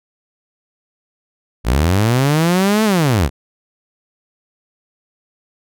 sawtooth linear two-way sweep, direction up then down, 51.91 to 222.6 to 56.8 Hz, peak -8 dBFS, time 1.64-3.3 s, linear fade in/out 50 ms, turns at 2.84 s, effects none

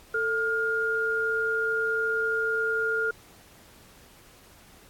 sine tone pair together, 445.4 / 1414 Hz, A4 / F6, +21 / +21 cents, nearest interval octave + minor sixth, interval 2000 cents, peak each -29 / -25 dBFS, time 0.14-3.11 s, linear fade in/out 5 ms, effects pink hiss -54 dBFS RMS until 4.89 s + AAC 64 kbps

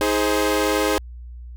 sawtooth chord, Ab major, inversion second, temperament equal with one note detuned, 316.6 / 415.3 / 523.3 Hz, Eb4 / Ab4 / C5, +30 / 0 / 0 cents, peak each -19 / -18 / -19 dBFS, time 0.01-0.98 s, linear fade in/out 0 ms, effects added 60 Hz sine -34 dBFS peak until 1.56 s

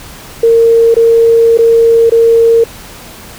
sine tone with dropouts, 459.7 Hz, A#4, 24 cents flat, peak -3 dBFS, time 0.43-2.64 s, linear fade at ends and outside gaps 5 ms, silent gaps 0.944-0.965 / 1.575-1.587 / 2.097-2.119 s, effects pink hiss -31 dBFS RMS until 3.38 s

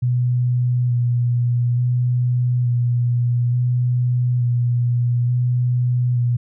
sine tone with vibrato, 122.3 Hz, B2, 16 cents flat, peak -15 dBFS, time 0.02-6.37 s, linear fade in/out 10 ms, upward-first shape square, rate 0.57 Hz, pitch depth 17 cents each way, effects none

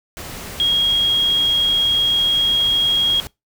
sine tone in noise, 3276 Hz, G#7, 24 cents flat, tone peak -14 dBFS, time 0.6-3.2 s, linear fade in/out 0 ms, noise pink, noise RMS -32 dBFS, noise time 0.17-3.27 s, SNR +15 dB, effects noise-tail reverb RT60 0.2 s tail -22 dB re dry

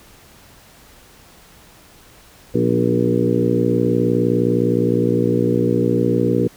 harmonic tone with a mistuned harmonic, 59.6 Hz, A#1, 39 cents sharp, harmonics 2 / 3 / 4 / 5 / 6 / 7 / 8, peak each -22 / -22 / -22 / -22 / -22 / -22 / -22 dBFS, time 2.54-6.48 s, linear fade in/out 10 ms, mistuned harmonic 4, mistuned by +45 cents, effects pink hiss -47 dBFS RMS until 6.56 s

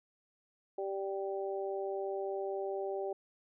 harmonic tone, 195.2 Hz, G3, 7 cents flat, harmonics 2 / 3 / 4, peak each -36 / -40 / -42 dBFS, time 0.78-3.13 s, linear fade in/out 5 ms, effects none

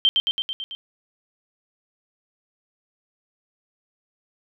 sine tone with echo, 3136 Hz, G7, in tune, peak -13 dBFS, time 0.05-0.09 s, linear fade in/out 0 ms, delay 110 ms, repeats 6, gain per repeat -3 dB, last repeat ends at 0.75 s, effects none

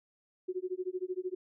sine tone with tremolo, 367.7 Hz, F#4, 11 cents flat, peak -30 dBFS, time 0.48-1.35 s, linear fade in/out 10 ms, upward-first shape sine, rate 13 Hz, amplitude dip 100%, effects none

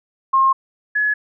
sine tone pair in turn, 1069 / 1696.9 Hz, C6 / G#6, +37 / +37 cents, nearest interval minor sixth, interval 800 cents, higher second, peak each -11 / -15 dBFS, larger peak first, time 0.33-0.53 / 0.95-1.14 s, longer first, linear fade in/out 10 ms, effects none

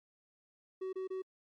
triangle tone bursts, 377 Hz, F#4, 32 cents sharp, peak -34 dBFS, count 3, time 0.81-1.222 s, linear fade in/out 10 ms, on 120 ms, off 26 ms, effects MP3 48 kbps

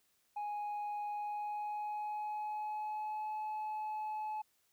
sine tone with pitch glide, 830.6 to 857.4 Hz, G#5 to A5, 0 to -45 cents, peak -34 dBFS, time 0.36-4.42 s, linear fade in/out 10 ms, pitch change +55 cents, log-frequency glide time 1.11-3.34 s, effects tanh soft clip ceiling -36 dBFS + white hiss -75 dBFS RMS until 4.72 s

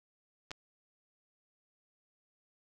clicks, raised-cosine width 0.2 ms, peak -27 / -23 dBFS, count 2, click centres 0.508 / 0.515 s, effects none

